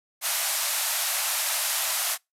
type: band-pass noise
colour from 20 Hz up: white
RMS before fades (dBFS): -27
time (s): 0.21-2.18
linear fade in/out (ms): 50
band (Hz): 580 to 14000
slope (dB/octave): 96
effects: noise-tail reverb RT60 0.2 s tail -26 dB re dry